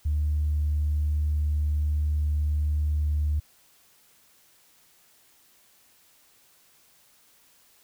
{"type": "tone", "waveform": "sine", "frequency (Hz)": 74.9, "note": "D2", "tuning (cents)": 35, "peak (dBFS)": -21, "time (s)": [0.05, 3.4], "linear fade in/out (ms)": 10, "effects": ["tanh soft clip ceiling -18 dBFS", "white hiss -60 dBFS RMS until 7.83 s"]}